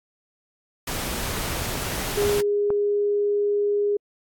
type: noise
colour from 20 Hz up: pink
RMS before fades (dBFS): -28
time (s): 0.87-2.41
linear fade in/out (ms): 5
type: clicks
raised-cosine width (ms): 1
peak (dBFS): -16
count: 4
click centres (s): 1.754 / 2.223 / 2.295 / 2.704
type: tone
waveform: sine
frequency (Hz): 410.4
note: G#4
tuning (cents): -21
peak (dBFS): -19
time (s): 2.17-3.97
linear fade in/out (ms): 5
effects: AAC 64 kbps